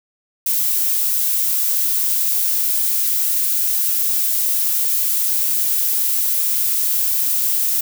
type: noise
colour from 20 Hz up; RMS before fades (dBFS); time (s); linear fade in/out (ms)
violet; -18; 0.46-7.81; 5
effects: none